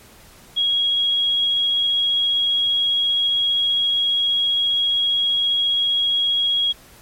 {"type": "tone", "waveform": "sine", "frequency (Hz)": 3305, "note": "G#7", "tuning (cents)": -9, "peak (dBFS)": -16, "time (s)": [0.56, 6.73], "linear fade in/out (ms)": 20, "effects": ["pink hiss -47 dBFS RMS until 7.01 s", "MP3 64 kbps"]}